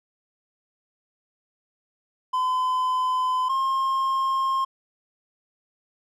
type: tone pair in turn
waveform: triangle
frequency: 1018 / 1066.6 Hz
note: C6 / C6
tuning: -48 / +33 cents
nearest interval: minor second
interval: 81 cents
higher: second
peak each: -19 dBFS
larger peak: neither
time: 2.33-3.49 / 3.49-4.65 s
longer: neither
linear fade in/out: 10 ms
effects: none